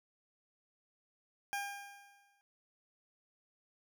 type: tone with exponential decay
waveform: 20% pulse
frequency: 804 Hz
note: G5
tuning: 44 cents sharp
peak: -29 dBFS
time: 1.53-2.41 s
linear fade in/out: 0 ms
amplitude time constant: 190 ms
effects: none